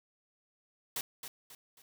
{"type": "noise with echo", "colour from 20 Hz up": "white", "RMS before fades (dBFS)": -36, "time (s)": [0.96, 1.01], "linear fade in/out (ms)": 2, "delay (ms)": 270, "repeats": 3, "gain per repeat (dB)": -8, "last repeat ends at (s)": 1.82, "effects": []}